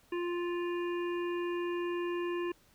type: harmonic tone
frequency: 349.2 Hz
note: F4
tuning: in tune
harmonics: 1 / 3 / 5 / 7 / 8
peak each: -32 / -42 / -46 / -49 / -50 dBFS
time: 0.12-2.52 s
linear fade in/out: 5 ms
effects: pink hiss -65 dBFS RMS until 2.74 s